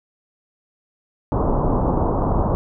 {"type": "low-pass noise", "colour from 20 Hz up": "pink", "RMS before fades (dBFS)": -19, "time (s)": [1.32, 2.55], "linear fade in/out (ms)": 0, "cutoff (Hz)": 1100, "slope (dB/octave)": 48, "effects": []}